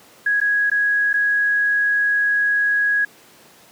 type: tone with dropouts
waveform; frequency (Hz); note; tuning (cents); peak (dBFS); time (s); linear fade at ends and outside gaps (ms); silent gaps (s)
sine; 1661.2; G#6; 0; -15; 0.26-3.05; 5; 0.403-0.413 / 0.7-0.715 / 1.131-1.139
effects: pink hiss -48 dBFS RMS until 3.71 s + high-pass 200 Hz 12 dB/octave